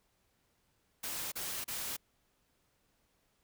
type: noise bursts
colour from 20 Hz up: white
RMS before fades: -39 dBFS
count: 3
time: 1.03-1.968 s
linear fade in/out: 10 ms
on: 290 ms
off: 34 ms
effects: pink hiss -75 dBFS RMS until 3.43 s